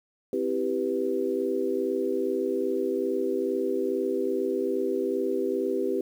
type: chord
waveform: sine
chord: C major seventh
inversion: none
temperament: equal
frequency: 261.6 / 329.6 / 392 / 493.9 Hz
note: C4 / E4 / G4 / B4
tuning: 0 / 0 / 0 / 0 cents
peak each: -32 / -32 / -27 / -31 dBFS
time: 0.33-6.01 s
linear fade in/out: 2 ms
effects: 9-bit